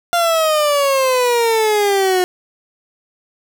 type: exponential sweep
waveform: 30% pulse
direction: down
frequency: 698.5 to 360.7 Hz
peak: -10 dBFS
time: 0.13-2.24 s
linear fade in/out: 0 ms
effects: none